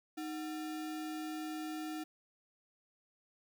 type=tone with sample-and-hold; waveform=sine; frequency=311.1 Hz; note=D#4; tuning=in tune; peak=-38 dBFS; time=0.17-2.04 s; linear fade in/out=10 ms; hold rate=1050 Hz; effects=none